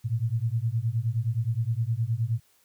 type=beating tone pair; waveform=sine; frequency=110 / 119.6 Hz; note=A2 / A#2; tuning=0 / +45 cents; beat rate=9.6 Hz; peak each=-27 dBFS; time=0.04-2.4 s; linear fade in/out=20 ms; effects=white hiss -64 dBFS RMS until 2.64 s